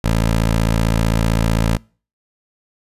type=tone; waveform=15% pulse; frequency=55.6 Hz; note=A1; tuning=19 cents sharp; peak=-8 dBFS; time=0.04-1.77 s; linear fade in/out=5 ms; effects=noise-tail reverb RT60 0.4 s tail -26 dB re dry + resampled to 32000 Hz